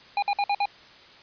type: tone bursts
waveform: square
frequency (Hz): 812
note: G#5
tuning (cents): -39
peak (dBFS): -22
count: 5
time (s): 0.17-0.656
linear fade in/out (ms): 2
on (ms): 54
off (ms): 54
effects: white hiss -50 dBFS RMS until 1.22 s + resampled to 11025 Hz